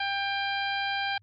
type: harmonic tone with a mistuned harmonic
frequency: 794 Hz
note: G5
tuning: 22 cents sharp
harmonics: 1 / 2 / 3 / 4 / 5 / 6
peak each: -31 / -32 / -35 / -36 / -40 / -43 dBFS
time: 0-1.18 s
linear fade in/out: 5 ms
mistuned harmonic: 5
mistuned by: +24 cents
effects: added 101 Hz sine -58 dBFS peak until 1.22 s + Opus 48 kbps